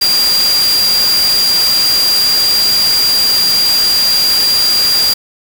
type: tone in noise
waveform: sine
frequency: 4769 Hz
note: D8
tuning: 26 cents sharp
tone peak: -9 dBFS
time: 0.01-5.14 s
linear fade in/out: 10 ms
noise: white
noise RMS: -18 dBFS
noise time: 0.01-5.14 s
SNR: +6 dB
effects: none